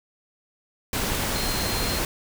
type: tone in noise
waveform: sine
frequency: 4186 Hz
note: C8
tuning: in tune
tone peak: -32 dBFS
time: 1.35-1.99 s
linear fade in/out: 2 ms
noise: pink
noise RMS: -26 dBFS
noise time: 0.93-2.05 s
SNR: -9 dB
effects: none